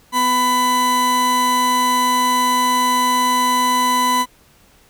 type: tone pair together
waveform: 40% pulse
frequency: 249.5 / 998 Hz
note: B3 / B5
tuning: +18 / +18 cents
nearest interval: 2 octaves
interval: 2400 cents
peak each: -23 / -14 dBFS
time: 0.12-4.26 s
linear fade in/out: 50 ms
effects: pink hiss -52 dBFS RMS until 4.89 s